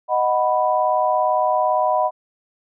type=chord; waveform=sine; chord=B major; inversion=first; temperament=equal; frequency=622.3 / 740 / 987.8 Hz; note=D#5 / F#5 / B5; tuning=0 / 0 / 0 cents; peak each=-20 dBFS; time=0.08-2.11 s; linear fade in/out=50 ms; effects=none